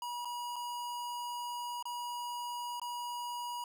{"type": "tone with dropouts", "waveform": "square", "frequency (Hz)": 965, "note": "B5", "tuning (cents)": -40, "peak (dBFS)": -38, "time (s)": [0.02, 3.64], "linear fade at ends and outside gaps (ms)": 2, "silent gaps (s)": [[0.248, 0.254], [0.559, 0.563], [1.826, 1.854], [2.798, 2.816]], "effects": []}